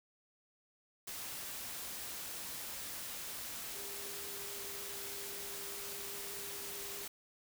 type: tone in noise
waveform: sine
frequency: 400.9 Hz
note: G4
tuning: 39 cents sharp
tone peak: -52 dBFS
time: 3.75-7.05 s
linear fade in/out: 5 ms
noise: white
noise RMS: -44 dBFS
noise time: 1.07-7.08 s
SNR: -11 dB
effects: none